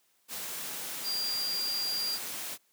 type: tone in noise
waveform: sine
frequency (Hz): 4768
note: D8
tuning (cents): +25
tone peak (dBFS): -30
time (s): 1.03-2.19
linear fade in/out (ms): 50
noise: white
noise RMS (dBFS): -38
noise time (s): 0.28-2.58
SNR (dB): +5
effects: white hiss -70 dBFS RMS until 2.72 s + high-pass 150 Hz 12 dB/octave